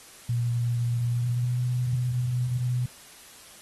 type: tone with pitch glide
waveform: sine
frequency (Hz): 119.4 to 124.11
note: A#2 to B2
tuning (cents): +42 to +9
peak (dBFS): -23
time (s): 0.29-2.86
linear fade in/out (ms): 5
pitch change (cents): +67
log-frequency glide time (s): 1.06-1.64
effects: white hiss -49 dBFS RMS until 3.61 s + AAC 32 kbps